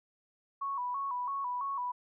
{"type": "tone with vibrato", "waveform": "sine", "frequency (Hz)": 1044, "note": "C6", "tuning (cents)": -4, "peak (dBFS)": -32, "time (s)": [0.61, 1.92], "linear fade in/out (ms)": 10, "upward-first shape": "square", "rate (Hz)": 3, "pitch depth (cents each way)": 100, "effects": []}